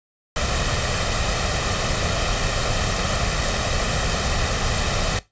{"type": "noise with comb filter", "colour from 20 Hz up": "pink", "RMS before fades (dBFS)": -22, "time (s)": [0.36, 5.19], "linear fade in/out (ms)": 2, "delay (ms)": 1.6, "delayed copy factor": 0.55, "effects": ["noise-tail reverb RT60 0.2 s tail -18 dB re dry", "resampled to 16000 Hz"]}